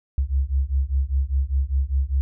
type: beating tone pair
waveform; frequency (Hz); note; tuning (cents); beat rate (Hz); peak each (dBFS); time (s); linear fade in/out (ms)
sine; 65.41 / 70.41; C2 / C#2; 0 / +28; 5; -22 / -22; 0.18-2.21; 0
effects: none